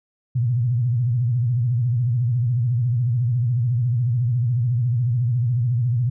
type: tone with vibrato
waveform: sine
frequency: 120.8 Hz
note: B2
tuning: 38 cents flat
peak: -17 dBFS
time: 0.35-6.1 s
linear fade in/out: 10 ms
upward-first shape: sine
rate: 14 Hz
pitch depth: 130 cents each way
effects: none